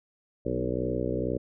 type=harmonic tone with a mistuned harmonic; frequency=62.2 Hz; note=B1; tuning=13 cents sharp; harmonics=1 / 2 / 3 / 4 / 5 / 6 / 7 / 8 / 9; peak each=-37 / -35 / -38 / -36 / -34 / -35 / -34 / -35 / -36 dBFS; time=0.45-1.38 s; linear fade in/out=10 ms; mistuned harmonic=4; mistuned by=-24 cents; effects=none